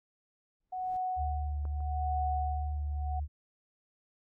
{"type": "noise with exponential growth", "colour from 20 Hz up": "brown", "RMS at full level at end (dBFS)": -49, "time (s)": [0.6, 0.97], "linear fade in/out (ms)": 5, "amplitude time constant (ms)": 80}
{"type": "tone with tremolo", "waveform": "sine", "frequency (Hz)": 740, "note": "F#5", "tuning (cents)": 0, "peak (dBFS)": -30, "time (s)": [0.72, 3.2], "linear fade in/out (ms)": 10, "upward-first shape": "sine", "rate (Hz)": 0.82, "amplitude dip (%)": 95}
{"type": "tone with vibrato", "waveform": "sine", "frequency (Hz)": 73.42, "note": "D2", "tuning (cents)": 0, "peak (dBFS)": -31, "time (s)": [1.16, 3.28], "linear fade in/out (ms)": 50, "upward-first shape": "sine", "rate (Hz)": 1.5, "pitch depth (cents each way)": 13}
{"type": "clicks", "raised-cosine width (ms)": 1, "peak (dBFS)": [-34, -43], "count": 2, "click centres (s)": [1.653, 1.805]}
{"effects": []}